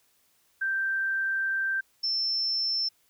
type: tone pair in turn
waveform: sine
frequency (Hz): 1568 / 5340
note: G6 / E8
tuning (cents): 0 / +22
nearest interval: octave + major sixth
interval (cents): 2122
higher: second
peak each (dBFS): -25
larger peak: neither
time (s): 0.61-1.81 / 2.03-2.89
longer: first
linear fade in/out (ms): 10
effects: white hiss -67 dBFS RMS until 3.09 s